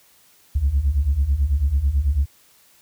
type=beating tone pair; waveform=sine; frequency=64.6 / 73.7 Hz; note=C2 / D2; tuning=-21 / +7 cents; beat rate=9.1 Hz; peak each=-20 / -17 dBFS; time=0.55-2.26 s; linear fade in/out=10 ms; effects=tanh soft clip ceiling -11 dBFS + white hiss -55 dBFS RMS until 2.81 s